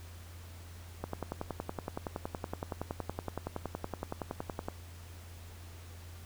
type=click train; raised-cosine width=1 ms; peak=-21 dBFS; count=40; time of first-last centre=1.04-4.685 s; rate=10.7 Hz; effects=added 86 Hz sine -47 dBFS peak until 6.25 s + pink hiss -55 dBFS RMS until 6.25 s